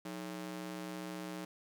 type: ring-modulated tone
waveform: sawtooth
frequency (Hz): 246.9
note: B3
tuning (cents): 0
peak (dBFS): -34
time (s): 0.05-1.45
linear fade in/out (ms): 5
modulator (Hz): 67.3
effects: none